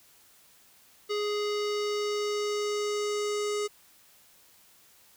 square tone with low-pass filter sweep, 415.9 Hz, G#4, 2 cents sharp, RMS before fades -30 dBFS, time 1.09-3.68 s, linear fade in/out 20 ms, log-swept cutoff 4600 to 7500 Hz, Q 2.2, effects white hiss -59 dBFS RMS until 5.16 s

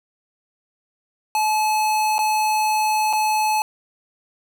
square tone with dropouts, 860 Hz, A5, 40 cents flat, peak -18 dBFS, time 1.35-3.62 s, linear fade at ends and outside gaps 1 ms, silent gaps 2.182-2.19 / 3.129-3.133 s, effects none

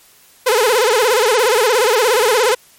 sawtooth tone with vibrato, 465.2 Hz, A#4, 4 cents flat, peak -7 dBFS, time 0.46-2.55 s, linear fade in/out 10 ms, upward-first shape sine, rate 17 Hz, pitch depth 190 cents each way, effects white hiss -48 dBFS RMS until 2.78 s + MP3 64 kbps

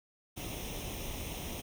pink noise with comb filter, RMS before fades -40 dBFS, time 0.36-1.62 s, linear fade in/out 20 ms, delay 0.33 ms, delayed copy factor +0.7, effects none

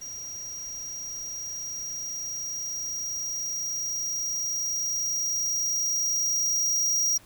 square tone with level ramp, 5710 Hz, F8, 37 cents sharp, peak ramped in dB -36 to -22 dBFS, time 0.01-7.18 s, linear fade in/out 10 ms, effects pink hiss -54 dBFS RMS until 7.25 s

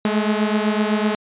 sawtooth beating tone pair, 210 / 217.9 Hz, G#3 / A3, +19 / -17 cents, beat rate 7.9 Hz, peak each -15 / -18 dBFS, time 0.05-1.15 s, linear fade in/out 2 ms, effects resampled to 8000 Hz

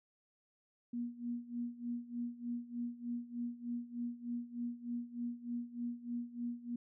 sine tone with tremolo, 239.3 Hz, A#3, 46 cents sharp, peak -35 dBFS, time 0.93-6.76 s, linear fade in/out 5 ms, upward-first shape sine, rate 3.3 Hz, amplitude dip 85%, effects none

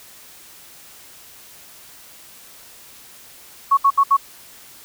sine tone bursts, 1108.7 Hz, C#6, in tune, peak -10 dBFS, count 4, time 3.71-4.169 s, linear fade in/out 10 ms, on 63 ms, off 69 ms, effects white hiss -44 dBFS RMS until 4.84 s

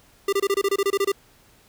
square tone bursts, 396.7 Hz, G4, 21 cents sharp, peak -19 dBFS, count 12, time 0.28-1.119 s, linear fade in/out 5 ms, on 47 ms, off 25 ms, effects pink hiss -56 dBFS RMS until 1.68 s

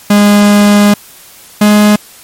45% pulse tone pair in turn, 205.6 / 209.1 Hz, G#3 / G#3, -17 / +12 cents, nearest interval unison, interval 29 cents, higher second, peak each -3 dBFS, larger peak neither, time 0.1-0.94 / 1.61-1.96 s, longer first, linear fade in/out 5 ms, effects white hiss -36 dBFS RMS until 2.23 s + MP3 64 kbps

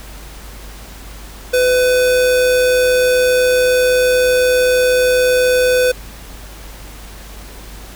square tone with amplitude modulation, 502 Hz, B4, 28 cents sharp, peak -10 dBFS, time 1.53-5.92 s, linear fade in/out 10 ms, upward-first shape sine, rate 137 Hz, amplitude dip 25%, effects added 50 Hz sine -33 dBFS peak until 7.95 s + pink hiss -37 dBFS RMS until 7.95 s

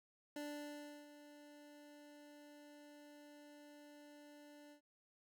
25% pulse tone with ADSR envelope, 293.7 Hz, D4, in tune, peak -40 dBFS, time 0.36-4.81 s, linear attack 3 ms, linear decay 700 ms, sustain -14 dB, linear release 92 ms, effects none

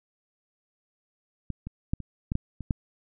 clicks, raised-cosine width 5 ms, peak -19 / -23 / -13 / -25 / -15 / -13 / -24 / -12 dBFS, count 8, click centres 1.503 / 1.67 / 1.935 / 2.003 / 2.319 / 2.354 / 2.607 / 2.708 s, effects none

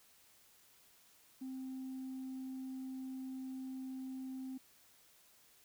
sine tone, 261.6 Hz, C4, in tune, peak -40 dBFS, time 1.41-4.58 s, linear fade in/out 10 ms, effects tanh soft clip ceiling -39 dBFS + white hiss -66 dBFS RMS until 5.64 s

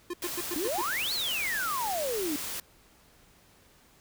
square tone bursts, 351.1 Hz, F4, 9 cents sharp, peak -32 dBFS, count 6, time 0.1-0.816 s, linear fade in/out 5 ms, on 36 ms, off 100 ms
white noise, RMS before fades -36 dBFS, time 0.22-2.6 s, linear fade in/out 2 ms
sine exponential two-way sweep, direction up then down, 279.8 to 4501 to 279.8 Hz, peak -29 dBFS, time 0.56-2.36 s, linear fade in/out 0 ms, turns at 1.13 s
effects pink hiss -60 dBFS RMS until 4 s

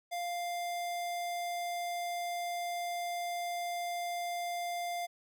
square tone, 698.5 Hz, F5, in tune, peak -35 dBFS, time 0.11-5.07 s, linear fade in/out 20 ms, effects none

